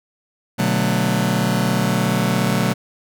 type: chord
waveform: sawtooth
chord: B minor seventh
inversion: none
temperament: just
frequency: 123.47 / 148.16 / 185.21 / 222.2 Hz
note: B2 / D3 / F#3 / A3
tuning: 0 / +16 / +2 / +17 cents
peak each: -18 / -20 / -16 / -18 dBFS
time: 0.58-2.74 s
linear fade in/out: 20 ms
effects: none